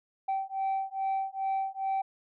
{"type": "beating tone pair", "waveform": "sine", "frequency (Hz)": [773, 775.4], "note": ["G5", "G5"], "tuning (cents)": [-24, -19], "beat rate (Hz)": 2.4, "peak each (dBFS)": -30, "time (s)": [0.28, 2.02], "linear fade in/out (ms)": 10, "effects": ["tanh soft clip ceiling -25 dBFS"]}